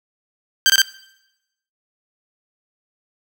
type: tone bursts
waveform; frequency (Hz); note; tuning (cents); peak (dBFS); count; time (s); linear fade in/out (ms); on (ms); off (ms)
15% pulse; 1568; G6; 0; -4; 3; 0.66-0.818; 0; 38; 22
effects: noise-tail reverb RT60 0.9 s tail -21 dB re dry